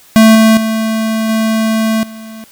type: tone with level steps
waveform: square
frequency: 221.2 Hz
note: A3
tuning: 9 cents sharp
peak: -3 / -5 / -13 / -11 / -28 dBFS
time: 0.16-2.44 s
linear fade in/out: 0 ms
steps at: 0.35 / 0.57 / 1.29 / 2.03 s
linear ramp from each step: 2 ms
effects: white hiss -43 dBFS RMS until 2.51 s